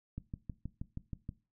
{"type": "click train", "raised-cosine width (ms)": 5, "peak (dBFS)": -27, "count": 8, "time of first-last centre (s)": [0.18, 1.291], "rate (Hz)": 6.3, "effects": ["noise-tail reverb RT60 0.3 s tail -18 dB re dry"]}